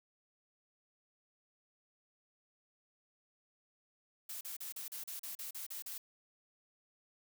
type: noise bursts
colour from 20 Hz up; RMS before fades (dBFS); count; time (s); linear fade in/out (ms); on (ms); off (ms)
blue; -44; 11; 4.29-5.98; 5; 120; 37
effects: none